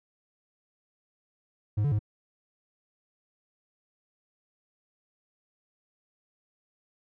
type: tone with pitch steps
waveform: triangle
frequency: 104.6 / 144.7 / 105.3 Hz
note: G#2 / D3 / G#2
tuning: +13 / -25 / +24 cents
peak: -21 dBFS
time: 1.77-1.992 s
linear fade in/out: 10 ms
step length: 74 ms
effects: none